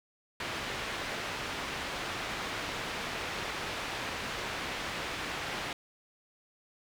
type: low-pass noise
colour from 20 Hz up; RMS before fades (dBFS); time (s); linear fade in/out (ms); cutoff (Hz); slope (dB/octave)
white; -37; 0.4-5.73; 2; 2700; 12
effects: none